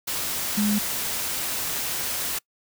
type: tone in noise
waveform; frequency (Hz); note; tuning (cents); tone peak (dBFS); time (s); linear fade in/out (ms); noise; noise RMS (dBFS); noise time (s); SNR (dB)
sine; 207.7; G#3; 0; -20; 0.57-0.79; 10; white; -28; 0.07-2.39; +5
effects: noise-tail reverb RT60 0.1 s tail -25 dB re dry